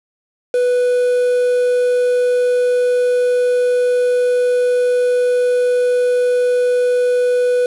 triangle tone with quantisation, 493.9 Hz, B4, in tune, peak -10 dBFS, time 0.54-7.66 s, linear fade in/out 2 ms, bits 5, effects low-pass 7000 Hz 12 dB/octave

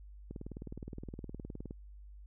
click train, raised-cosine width 3 ms, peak -30 dBFS, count 28, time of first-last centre 0.31-1.709 s, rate 19.3 Hz, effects added 50 Hz sine -49 dBFS peak until 2.26 s

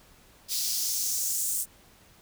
white noise with high-pass filter sweep, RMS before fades -29 dBFS, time 0.48-1.66 s, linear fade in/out 50 ms, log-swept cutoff 4400 to 8200 Hz, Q 2.2, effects pink hiss -57 dBFS RMS until 2.21 s

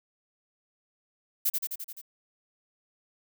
violet noise with echo, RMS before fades -25 dBFS, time 1.45-1.5 s, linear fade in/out 10 ms, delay 86 ms, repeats 6, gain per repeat -3 dB, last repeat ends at 2.016 s, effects none

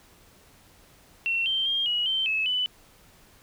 sine tone with pitch steps, 2716 / 3136 / 3212 / 2910 / 3111 / 2592 / 2993 Hz, F7 / G7 / G7 / F#7 / G7 / E7 / F#7, -49 / 0 / +41 / -29 / -14 / -30 / +19 cents, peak -23 dBFS, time 1.26-2.66 s, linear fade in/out 0 ms, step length 200 ms, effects pink hiss -56 dBFS RMS until 3.42 s

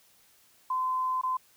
sine tone with dropouts, 1027 Hz, C6, 33 cents flat, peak -26 dBFS, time 0.7-1.37 s, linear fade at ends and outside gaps 5 ms, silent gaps 1.214-1.234 s, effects white hiss -62 dBFS RMS until 1.56 s

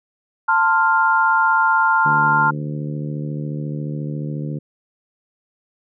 sine chord, F major, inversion first, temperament equal with one note detuned, 890.7 / 1046.5 / 1396.9 Hz, A5 / C6 / F6, +21 / 0 / 0 cents, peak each -17 / -20 / -16 dBFS, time 0.48-2.51 s, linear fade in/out 10 ms
harmonic tone, 74.2 Hz, D2, 18 cents sharp, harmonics 2 / 3 / 4 / 5 / 6 / 7, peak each -24 / -31 / -32 / -38 / -40 / -39 dBFS, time 2.05-4.59 s, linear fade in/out 10 ms
effects none

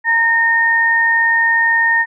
sine tone pair together, 921 / 1838 Hz, A#5 / A#6, -21 / -25 cents, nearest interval octave, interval 1196 cents, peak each -19 / -11 dBFS, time 0.04-2.06 s, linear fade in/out 50 ms, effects none

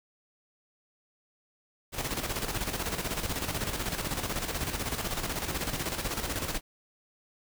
pink noise with tremolo, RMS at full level -31 dBFS, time 1.92-6.61 s, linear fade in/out 50 ms, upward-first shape square, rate 16 Hz, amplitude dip 55%, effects none

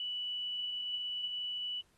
sine tone, 2960 Hz, F#7, in tune, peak -35 dBFS, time 0-1.81 s, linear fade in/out 2 ms, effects pink hiss -71 dBFS RMS until 1.97 s + AAC 32 kbps

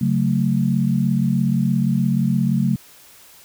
sine chord, F# minor, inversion second, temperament just, 138.75 / 185 / 222 Hz, C#3 / F#3 / A3, +2 / 0 / +16 cents, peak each -20 dBFS, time 0.01-2.76 s, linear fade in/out 5 ms, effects white hiss -47 dBFS RMS until 3.44 s

